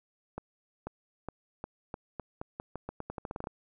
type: accelerating click train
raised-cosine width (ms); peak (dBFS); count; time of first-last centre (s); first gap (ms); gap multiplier
1; -23; 19; 0.38-3.471; 490; 0.85
effects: none